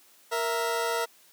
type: tone pair together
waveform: 20% pulse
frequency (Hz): 466.7 / 660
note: A#4 / E5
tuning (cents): +2 / +2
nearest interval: tritone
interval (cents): 600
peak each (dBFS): -23 / -26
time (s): 0.31-1.06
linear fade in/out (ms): 20
effects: white hiss -58 dBFS RMS until 1.32 s + high-pass 200 Hz 12 dB/octave